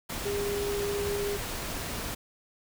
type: tone in noise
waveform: sine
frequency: 406 Hz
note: G#4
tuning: 39 cents flat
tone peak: -29 dBFS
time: 0.25-1.37 s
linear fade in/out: 10 ms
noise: pink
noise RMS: -35 dBFS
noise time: 0.09-2.15 s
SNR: +3 dB
effects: none